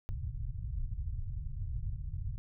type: low-pass noise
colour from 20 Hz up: pink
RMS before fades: -37 dBFS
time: 0.09-2.38 s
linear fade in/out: 0 ms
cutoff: 130 Hz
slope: 48 dB/octave
effects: none